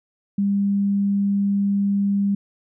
sine tone, 200 Hz, G3, 35 cents sharp, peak -17 dBFS, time 0.38-2.35 s, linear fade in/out 5 ms, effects none

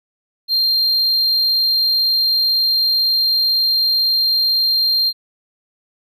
triangle tone, 4186 Hz, C8, in tune, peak -12 dBFS, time 0.48-5.13 s, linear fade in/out 50 ms, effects none

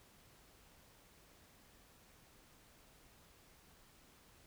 silence, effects pink hiss -65 dBFS RMS until 4.46 s

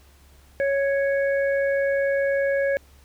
harmonic tone, 554.4 Hz, C#5, in tune, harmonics 1 / 3 / 4, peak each -20 / -28 / -36 dBFS, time 0.6-2.77 s, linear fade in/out 0 ms, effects added 69 Hz sine -51 dBFS peak until 3.04 s + pink hiss -57 dBFS RMS until 3.04 s

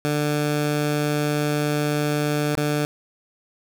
15% pulse tone with dropouts, 148.3 Hz, D3, 17 cents sharp, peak -14 dBFS, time 0.05-2.85 s, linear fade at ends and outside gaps 0 ms, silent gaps 2.552-2.573 s, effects none

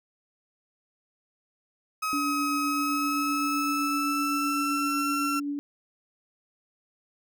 35% pulse tone with pitch glide, 1271 to 1354.4 Hz, D#6 to E6, +36 to +46 cents, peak -25 dBFS, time 2.02-5.4 s, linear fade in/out 10 ms, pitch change +110 cents, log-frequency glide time 2.61-5.08 s
sine tone with tremolo, 287.2 Hz, D4, 39 cents flat, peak -27 dBFS, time 2.13-5.59 s, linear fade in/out 0 ms, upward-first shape sine, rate 7.8 Hz, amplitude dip 25%
effects none

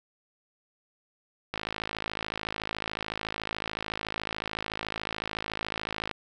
click train, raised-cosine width 0.3 ms, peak -15 dBFS, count 247, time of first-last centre 1.54-6.112 s, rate 53.8 Hz, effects none

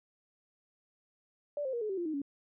sine tone with pitch steps, 583 / 525.4 / 473.5 / 426.8 / 384.6 / 346.7 / 312.4 / 281.6 Hz, D5 / C5 / A#4 / G#4 / G4 / F4 / D#4 / C#4, -13 / +7 / +27 / +47 / -33 / -13 / +7 / +27 cents, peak -32 dBFS, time 1.57-2.218 s, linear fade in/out 2 ms, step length 81 ms, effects none

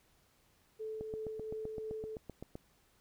sine tone with tremolo, 436.8 Hz, A4, 13 cents flat, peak -38 dBFS, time 0.79-2.17 s, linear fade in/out 20 ms, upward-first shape sine, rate 2.9 Hz, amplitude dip 25%
click train, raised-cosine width 2 ms, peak -30 dBFS, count 13, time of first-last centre 1.01-2.554 s, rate 7.77 Hz
effects pink hiss -70 dBFS RMS until 3 s

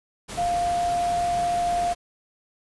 sine tone in noise, 700 Hz, F5, 4 cents sharp, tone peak -21 dBFS, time 0.37-1.94 s, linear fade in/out 20 ms, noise pink, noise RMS -35 dBFS, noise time 0.28-1.95 s, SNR +11 dB, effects resampled to 24000 Hz

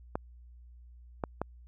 clicks, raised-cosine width 1 ms, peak -17 dBFS, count 3, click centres 0.155 / 1.238 / 1.416 s, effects added 60 Hz sine -50 dBFS peak until 1.67 s

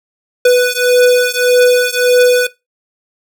square beating tone pair, 493.9 / 495.6 Hz, B4 / B4, 0 / +6 cents, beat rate 1.7 Hz, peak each -11 dBFS, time 0.45-2.47 s, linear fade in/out 5 ms, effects noise-tail reverb RT60 0.2 s tail -18 dB re dry

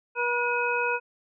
harmonic tone with a mistuned harmonic, 483 Hz, B4, 39 cents flat, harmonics 1 / 2 / 3 / 5, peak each -29 / -29 / -29 / -29 dBFS, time 0.15-1 s, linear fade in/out 50 ms, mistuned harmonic 5, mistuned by +78 cents, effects none

